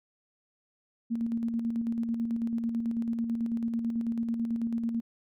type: tone with tremolo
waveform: sine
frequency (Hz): 231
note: A#3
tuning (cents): -16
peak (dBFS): -26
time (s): 1.1-5.01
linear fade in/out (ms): 20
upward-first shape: square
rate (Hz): 9.1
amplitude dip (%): 40
effects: none